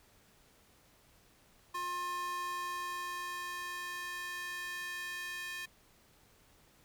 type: tone with high-pass filter sweep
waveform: square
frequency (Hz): 355.2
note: F4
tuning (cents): +29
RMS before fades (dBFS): -40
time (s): 1.74-5.66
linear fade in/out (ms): 10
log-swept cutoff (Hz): 970 to 2000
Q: 2.5
effects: pink hiss -65 dBFS RMS until 6.84 s